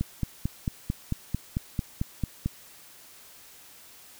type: click train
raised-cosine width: 5 ms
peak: -14 dBFS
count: 12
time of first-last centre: 0.01-2.46 s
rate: 4.49 Hz
effects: white hiss -51 dBFS RMS until 4.19 s